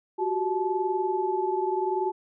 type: tone cluster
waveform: sine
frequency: 364.9 / 385.5 / 866 Hz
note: F#4 / G4 / A5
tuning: -24 / -29 / -28 cents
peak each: -28 / -29 / -28 dBFS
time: 0.18-2.12 s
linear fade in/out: 20 ms
effects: none